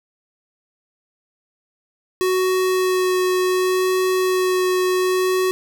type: tone with vibrato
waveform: square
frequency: 370 Hz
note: F#4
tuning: in tune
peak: -17 dBFS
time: 2.21-5.51 s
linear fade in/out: 0 ms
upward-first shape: sine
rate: 0.68 Hz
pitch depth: 10 cents each way
effects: none